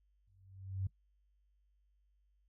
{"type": "tone with exponential growth", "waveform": "sine", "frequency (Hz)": 95.6, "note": "G2", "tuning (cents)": -43, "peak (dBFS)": -32, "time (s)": [0.27, 0.87], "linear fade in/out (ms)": 5, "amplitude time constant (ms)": 130, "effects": ["noise-tail reverb RT60 0.1 s tail -18 dB re dry", "added 50 Hz sine -70 dBFS peak until 2.48 s"]}